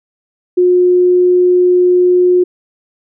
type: tone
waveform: sine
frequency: 359.9 Hz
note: F#4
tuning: 48 cents flat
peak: -6 dBFS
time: 0.57-2.44 s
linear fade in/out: 10 ms
effects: none